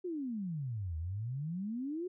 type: exponential two-way sweep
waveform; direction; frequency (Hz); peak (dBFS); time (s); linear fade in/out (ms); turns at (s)
sine; down then up; 375 to 77.3 to 375; -35; 0.04-2.08; 10; 0.97
effects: none